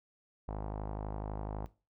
sawtooth tone with low-pass filter, 52 Hz, G#1, 3 cents sharp, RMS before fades -39 dBFS, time 0.48-1.66 s, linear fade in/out 0 ms, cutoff 850 Hz, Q 2.6, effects noise-tail reverb RT60 0.3 s tail -18 dB re dry

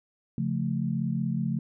sine chord, Db augmented, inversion none, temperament equal, 138.59 / 174.61 / 220 Hz, Db3 / F3 / A3, 0 / 0 / 0 cents, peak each -30 dBFS, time 0.38-1.59 s, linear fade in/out 2 ms, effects none

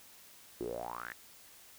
sawtooth tone with band-pass filter sweep, 58.9 Hz, A#1, 19 cents sharp, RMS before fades -41 dBFS, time 0.6-1.13 s, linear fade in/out 5 ms, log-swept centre 340 to 1900 Hz, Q 8.7, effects white hiss -57 dBFS RMS until 1.78 s

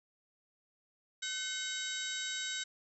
harmonic tone with a mistuned harmonic, 760 Hz, F#5, 46 cents sharp, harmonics 2 / 3 / 4 / 5 / 6 / 7 / 8 / 9 / 10, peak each -42 / -46 / -45 / -40 / -50 / -51 / -46 / -53 / -44 dBFS, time 1.22-2.64 s, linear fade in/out 10 ms, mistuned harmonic 3, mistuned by -100 cents, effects none

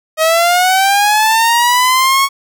sawtooth linear sweep, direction up, 626 to 1108.7 Hz, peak -5 dBFS, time 0.17-2.29 s, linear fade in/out 50 ms, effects none

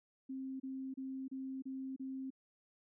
sine tone bursts, 264.9 Hz, C4, 22 cents sharp, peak -40 dBFS, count 6, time 0.29-2.305 s, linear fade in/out 10 ms, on 310 ms, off 31 ms, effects none

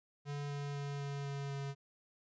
square tone with pitch steps, 143.8 / 142.89 / 141.98 / 141.08 / 140.19 / 139.3 Hz, D3 / D3 / C#3 / C#3 / C#3 / C#3, -36 / -47 / +42 / +31 / +20 / +9 cents, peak -39 dBFS, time 0.25-1.75 s, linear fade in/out 50 ms, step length 250 ms, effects resampled to 16000 Hz

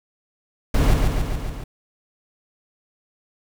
brown noise with echo, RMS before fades -17 dBFS, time 0.74-0.94 s, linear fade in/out 5 ms, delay 140 ms, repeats 5, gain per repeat -3 dB, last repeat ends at 1.64 s, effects none

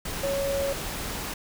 sine tone in noise, 554.4 Hz, C#5, in tune, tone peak -25 dBFS, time 0.23-0.73 s, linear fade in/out 5 ms, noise pink, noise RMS -33 dBFS, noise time 0.05-1.34 s, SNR +5 dB, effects none

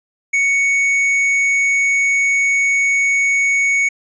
sine tone with tanh clipping, 2225 Hz, C#7, 6 cents sharp, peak -14 dBFS, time 0.33-3.89 s, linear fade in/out 10 ms, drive 9 dB, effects resampled to 16000 Hz

